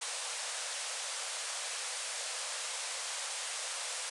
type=band-pass noise; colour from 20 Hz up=white; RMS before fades=-39 dBFS; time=0.01-4.1 s; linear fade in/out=10 ms; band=470 to 9900 Hz; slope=96 dB/octave; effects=none